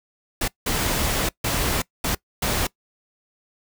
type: noise bursts at uneven times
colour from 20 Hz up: pink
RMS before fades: -23 dBFS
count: 5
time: 0.41-0.48 / 0.66-1.29 / 1.44-1.82 / 2.04-2.15 / 2.42-2.67 s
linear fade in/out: 5 ms
effects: noise-tail reverb RT60 0.1 s tail -22 dB re dry